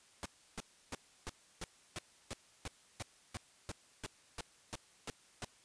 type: noise bursts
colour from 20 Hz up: pink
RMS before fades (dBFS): -42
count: 16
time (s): 0.23-5.446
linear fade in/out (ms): 0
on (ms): 26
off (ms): 320
effects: white hiss -65 dBFS RMS until 5.64 s + resampled to 22050 Hz